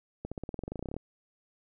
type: accelerating click train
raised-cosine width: 2 ms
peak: -23 dBFS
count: 18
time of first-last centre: 0.25-0.966 s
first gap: 66 ms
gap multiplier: 0.94
effects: none